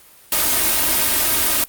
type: noise with comb filter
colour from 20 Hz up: white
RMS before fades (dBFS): -17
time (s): 0.32-1.64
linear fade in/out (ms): 2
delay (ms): 3.2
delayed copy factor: +0.55
effects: white hiss -47 dBFS RMS until 1.68 s + Opus 32 kbps